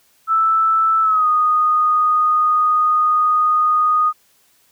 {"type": "tone with pitch glide", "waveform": "sine", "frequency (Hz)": [1318.5, 1237.3], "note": ["E6", "D#6"], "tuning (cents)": [0, -10], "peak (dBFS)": -12, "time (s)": [0.27, 4.13], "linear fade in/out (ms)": 50, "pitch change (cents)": -110, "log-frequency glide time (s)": [1.02, 1.27], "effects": ["white hiss -57 dBFS RMS until 4.71 s"]}